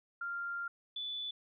sine tone pair in turn, 1393 / 3475 Hz, F6 / A7, -5 / -22 cents, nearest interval octave + major third, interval 1583 cents, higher second, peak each -36 / -37 dBFS, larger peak first, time 0.21-0.68 / 0.96-1.31 s, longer first, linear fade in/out 5 ms, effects none

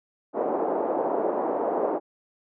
pink band-pass noise, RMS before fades -26 dBFS, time 0.33-2 s, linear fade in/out 50 ms, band 340 to 840 Hz, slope 24 dB/octave, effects none

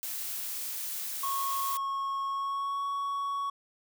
blue noise, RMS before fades -36 dBFS, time 0.03-1.77 s, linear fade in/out 0 ms
triangle tone with pitch glide, 1095 to 1117.4 Hz, C#6 to C#6, -22 to +13 cents, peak -28 dBFS, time 1.23-3.5 s, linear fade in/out 5 ms, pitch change +35 cents, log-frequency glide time 2.25-2.85 s
effects none

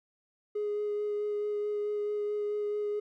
triangle tone with vibrato, 416.3 Hz, G#4, 4 cents sharp, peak -26 dBFS, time 0.55-3 s, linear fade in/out 10 ms, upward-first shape sine, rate 4.6 Hz, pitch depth 10 cents each way, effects tanh soft clip ceiling -26 dBFS

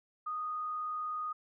sine tone with frequency modulation, 1238 Hz, D#6, 9 cents flat, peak -34 dBFS, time 0.26-1.33 s, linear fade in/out 10 ms, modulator 39.6 Hz, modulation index 0.28, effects none

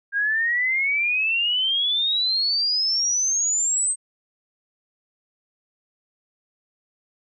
sine exponential sweep, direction up, 1605 to 8372 Hz, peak -19 dBFS, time 0.12-3.96 s, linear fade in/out 50 ms, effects none

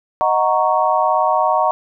sine chord, D# minor seventh, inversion none, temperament equal, 622.3 / 740 / 932.3 / 1108.7 Hz, D#5 / F#5 / A#5 / C#6, 0 / 0 / 0 / 0 cents, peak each -19 / -18 / -18 / -19 dBFS, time 0.21-1.71 s, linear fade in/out 0 ms, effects none

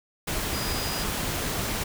sine tone in noise, 4918 Hz, D#8, 21 cents flat, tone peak -35 dBFS, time 0.53-1.04 s, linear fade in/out 10 ms, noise pink, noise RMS -29 dBFS, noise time 0.27-1.84 s, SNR -9 dB, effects none

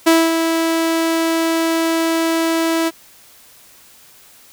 sawtooth tone with ADSR envelope, 327.9 Hz, E4, 9 cents flat, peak -4 dBFS, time 0.06-2.91 s, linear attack 14 ms, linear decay 230 ms, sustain -7 dB, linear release 35 ms, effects white hiss -46 dBFS RMS until 4.52 s

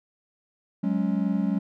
triangle tone cluster, 186.1 / 209 / 277.5 Hz, F#3 / G#3 / C#4, +10 / +11 / +2 cents, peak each -24 / -24 / -27 dBFS, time 0.83-1.59 s, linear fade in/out 10 ms, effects none

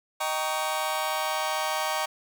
sawtooth chord, Eb dominant seventh, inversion none, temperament just, 622.3 / 777.8 / 933.4 / 1120.1 Hz, Eb5 / G5 / Bb5 / Db6, 0 / -14 / +2 / +18 cents, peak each -28 dBFS, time 0.2-2.06 s, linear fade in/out 10 ms, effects none

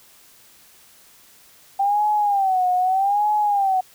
sine tone with vibrato, 783 Hz, G5, 2 cents flat, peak -16 dBFS, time 1.79-3.81 s, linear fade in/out 10 ms, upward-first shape sine, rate 0.81 Hz, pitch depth 130 cents each way, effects white hiss -51 dBFS RMS until 3.94 s

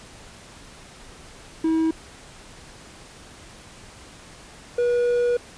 triangle tone pair in turn, 322 / 483.4 Hz, E4 / B4, -41 / -37 cents, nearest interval perfect fifth, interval 704 cents, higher second, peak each -16 / -16 dBFS, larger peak neither, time 1.64-1.91 / 4.78-5.37 s, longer second, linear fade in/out 5 ms, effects pink hiss -45 dBFS RMS until 5.57 s + resampled to 22050 Hz

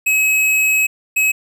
square tone pair in turn, 2560 / 2560 Hz, D#7 / D#7, +49 / +49 cents, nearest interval unison, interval 0 cents, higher neither, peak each -13 dBFS, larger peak neither, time 0.06-0.87 / 1.16-1.32 s, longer first, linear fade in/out 10 ms, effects none

